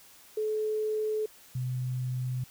sine tone pair in turn, 430.7 / 126.87 Hz, A4 / B2, -37 / +47 cents, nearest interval octave + major sixth, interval 2116 cents, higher first, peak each -27 / -29 dBFS, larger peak first, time 0.37-1.26 / 1.55-2.44 s, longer neither, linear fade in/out 5 ms, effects white hiss -55 dBFS RMS until 2.5 s

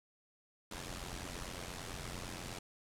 pink noise with amplitude modulation, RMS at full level -41 dBFS, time 0.71-2.59 s, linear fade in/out 5 ms, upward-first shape sine, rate 88.7 Hz, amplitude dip 75%, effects low-pass 10000 Hz 12 dB/octave

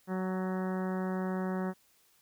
harmonic tone with a mistuned harmonic, 186.6 Hz, F#3, 15 cents sharp, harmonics 1 / 2 / 3 / 4 / 5 / 6 / 7 / 8 / 9 / 10, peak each -32 / -38 / -42 / -44 / -46 / -48 / -49 / -50 / -51 / -52 dBFS, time 0.07-1.74 s, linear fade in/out 50 ms, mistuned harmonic 5, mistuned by -16 cents, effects white hiss -67 dBFS RMS until 2.21 s

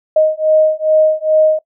sine beating tone pair, 622.3 / 624.7 Hz, D#5 / D#5, 0 / +7 cents, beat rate 2.4 Hz, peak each -12 dBFS, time 0.16-1.59 s, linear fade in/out 5 ms, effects noise-tail reverb RT60 0.1 s tail -20 dB re dry

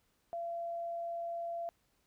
sine tone, 681 Hz, F5, 44 cents flat, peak -36 dBFS, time 0.33-1.69 s, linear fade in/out 0 ms, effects pink hiss -75 dBFS RMS until 2.06 s

